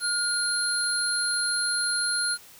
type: tone cluster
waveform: sine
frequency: 1428 / 4194 / 10240 Hz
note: F6 / C8 / D#9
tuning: +38 / +3 / +49 cents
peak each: -28 dBFS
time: 0-2.38 s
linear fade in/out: 50 ms
effects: white hiss -50 dBFS RMS until 2.59 s